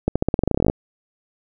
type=accelerating click train; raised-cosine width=2 ms; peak=-4 dBFS; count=17; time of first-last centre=0.08-0.699 s; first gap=76 ms; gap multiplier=0.9; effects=none